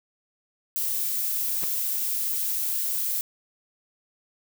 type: noise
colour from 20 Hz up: violet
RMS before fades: -27 dBFS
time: 0.76-3.21 s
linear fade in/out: 0 ms
type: noise with exponential growth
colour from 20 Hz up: pink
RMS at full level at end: -33 dBFS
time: 1.57-1.64 s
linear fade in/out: 0 ms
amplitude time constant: 15 ms
effects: none